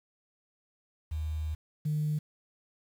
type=tone pair in turn; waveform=sine; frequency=77.78 / 151.48 Hz; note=D#2 / D#3; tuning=0 / -46 cents; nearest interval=octave; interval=1154 cents; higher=second; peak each=-30 / -26 dBFS; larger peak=second; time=1.11-1.55 / 1.85-2.19 s; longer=first; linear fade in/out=10 ms; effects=tanh soft clip ceiling -23 dBFS + 9-bit